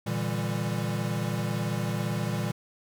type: chord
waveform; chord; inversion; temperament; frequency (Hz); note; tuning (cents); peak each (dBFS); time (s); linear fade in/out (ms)
square; E half-diminished seventh; second; equal with one note detuned; 116.54 / 146.83 / 164.81 / 199.19; Bb2 / D3 / E3 / G3; 0 / 0 / 0 / +28; -32 / -36 / -34 / -34; 0.06-2.52; 10
effects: none